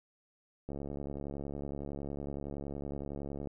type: click train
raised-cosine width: 2 ms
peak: -27 dBFS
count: 198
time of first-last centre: 0.69-3.472 s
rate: 70.8 Hz
effects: none